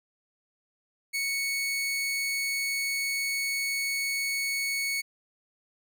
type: tone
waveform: sawtooth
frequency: 2217 Hz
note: C#7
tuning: in tune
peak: -24 dBFS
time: 1.13-5.02 s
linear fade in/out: 20 ms
effects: none